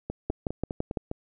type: two click trains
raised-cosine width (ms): 2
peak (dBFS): -18 / -14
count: 6 / 5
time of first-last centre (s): 0.1-1.114 / 0.3-0.972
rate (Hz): 4.93 / 5.95
effects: none